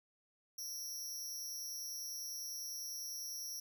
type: tone with amplitude modulation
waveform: sawtooth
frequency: 5650 Hz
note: F8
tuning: 19 cents sharp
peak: -35 dBFS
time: 0.58-3.6 s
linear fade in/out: 5 ms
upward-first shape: sine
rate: 270 Hz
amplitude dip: 100%
effects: none